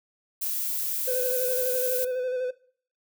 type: noise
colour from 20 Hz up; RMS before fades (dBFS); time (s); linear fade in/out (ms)
violet; -29; 0.41-2.05; 10
type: tone with vibrato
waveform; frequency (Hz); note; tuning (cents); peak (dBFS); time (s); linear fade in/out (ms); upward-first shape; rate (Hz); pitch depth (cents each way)
triangle; 506; B4; +42; -24; 1.07-2.51; 10; square; 12; 27
effects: noise-tail reverb RT60 0.5 s tail -19 dB re dry